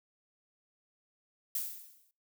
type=noise with exponential decay; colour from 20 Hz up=violet; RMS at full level=-32 dBFS; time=1.55-2.11 s; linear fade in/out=1 ms; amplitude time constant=120 ms; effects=noise-tail reverb RT60 0.4 s tail -24 dB re dry